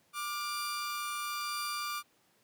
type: tone cluster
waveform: sawtooth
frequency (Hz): 1183 / 1427 / 4731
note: D6 / F6 / D8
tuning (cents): +12 / +37 / +12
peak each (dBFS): -32 / -40 / -40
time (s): 0.13-2.03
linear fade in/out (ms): 50
effects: pink hiss -69 dBFS RMS until 2.43 s + high-pass 150 Hz 12 dB/octave